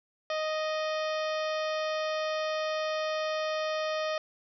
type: harmonic tone with a mistuned harmonic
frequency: 622.3 Hz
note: D#5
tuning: in tune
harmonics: 1 / 2 / 3 / 4 / 5 / 6 / 7 / 8 / 9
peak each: -30 / -36 / -40 / -42 / -44 / -46 / -47 / -48 / -49 dBFS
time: 0.3-4.18 s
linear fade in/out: 2 ms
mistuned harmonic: 6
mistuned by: -72 cents
effects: none